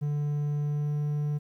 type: tone with pitch glide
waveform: triangle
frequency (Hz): 146.83 to 147.77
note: D3 to D3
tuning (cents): 0 to +11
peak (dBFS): -24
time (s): 0.01-1.39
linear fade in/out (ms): 20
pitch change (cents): +11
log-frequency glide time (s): 0.62-0.93
effects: 11-bit